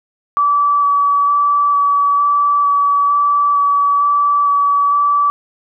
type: tone with vibrato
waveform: sine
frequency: 1149 Hz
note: D6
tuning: 38 cents flat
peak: -10 dBFS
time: 0.37-5.3 s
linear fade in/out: 0 ms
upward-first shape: square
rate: 1.1 Hz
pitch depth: 9 cents each way
effects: none